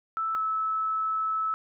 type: tone pair in turn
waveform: sine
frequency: 1318.5 / 1303.4 Hz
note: E6 / E6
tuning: 0 / -20 cents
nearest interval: unison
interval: 20 cents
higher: first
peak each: -26 / -25 dBFS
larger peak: second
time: 0.17-0.35 / 0.35-1.54 s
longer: second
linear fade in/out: 0 ms
effects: none